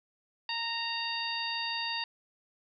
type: harmonic tone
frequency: 926 Hz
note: A#5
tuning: 12 cents flat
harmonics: 1 / 2 / 3 / 4 / 5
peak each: -38 / -39 / -37 / -39 / -37 dBFS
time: 0.49-2.04 s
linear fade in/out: 2 ms
effects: none